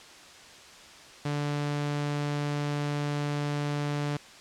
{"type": "tone", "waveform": "sawtooth", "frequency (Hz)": 145.9, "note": "D3", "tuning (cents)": -11, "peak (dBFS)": -24, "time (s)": [1.25, 4.17], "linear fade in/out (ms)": 5, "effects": ["white hiss -49 dBFS RMS until 4.4 s", "low-pass 6000 Hz 12 dB/octave"]}